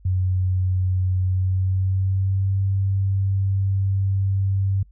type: tone with pitch glide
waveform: sine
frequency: 92.5 to 97.21 Hz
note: F#2 to G2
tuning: 0 to -14 cents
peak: -18 dBFS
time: 0.05-4.83 s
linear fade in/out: 5 ms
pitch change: +86 cents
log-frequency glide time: 1.22-2.58 s
effects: noise-tail reverb RT60 0.1 s tail -25 dB re dry + added 50 Hz sine -47 dBFS peak until 4.91 s